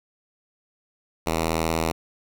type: tone with vibrato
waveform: 5% pulse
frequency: 81.3 Hz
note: E2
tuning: 23 cents flat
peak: -11 dBFS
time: 1.26-1.92 s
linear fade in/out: 10 ms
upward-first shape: sine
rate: 16 Hz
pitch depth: 23 cents each way
effects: none